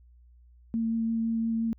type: tone with vibrato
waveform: sine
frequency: 226.8 Hz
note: A#3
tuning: 47 cents flat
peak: -25 dBFS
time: 0.74-1.73 s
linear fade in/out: 0 ms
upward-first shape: sine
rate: 5.8 Hz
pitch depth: 9 cents each way
effects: added 60 Hz sine -53 dBFS peak until 1.78 s